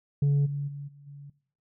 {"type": "tone with level steps", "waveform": "sine", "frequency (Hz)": 142.4, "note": "C#3", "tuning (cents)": 47, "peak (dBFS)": [-17, -27, -34, -47, -41], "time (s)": [0.22, 1.3], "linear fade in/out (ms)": 5, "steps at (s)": [0.45, 0.67, 0.87, 1.06], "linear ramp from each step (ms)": 20, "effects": ["noise-tail reverb RT60 0.6 s tail -21 dB re dry", "tanh soft clip ceiling -19 dBFS"]}